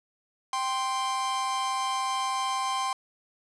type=tone pair together; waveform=45% pulse; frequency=784 / 1046.5 Hz; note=G5 / C6; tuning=0 / 0 cents; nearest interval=perfect fourth; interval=500 cents; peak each=-32 / -28 dBFS; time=0.53-2.93 s; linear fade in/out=2 ms; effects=resampled to 24000 Hz